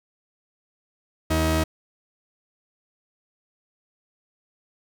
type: tone pair together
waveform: sawtooth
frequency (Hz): 79.5 / 318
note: D#2 / D#4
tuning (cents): +38 / +38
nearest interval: 2 octaves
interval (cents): 2400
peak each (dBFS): -18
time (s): 1.3-1.64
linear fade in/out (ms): 10
effects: none